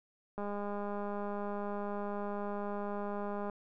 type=click train; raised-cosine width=1 ms; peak=-26 dBFS; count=637; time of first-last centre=0.38-3.498 s; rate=204 Hz; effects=none